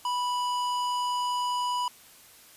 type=tone with hard clipping; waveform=sine; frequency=985 Hz; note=B5; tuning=5 cents flat; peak=-28 dBFS; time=0.05-1.88 s; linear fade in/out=2 ms; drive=14 dB; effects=white hiss -53 dBFS RMS until 2.56 s + resampled to 32000 Hz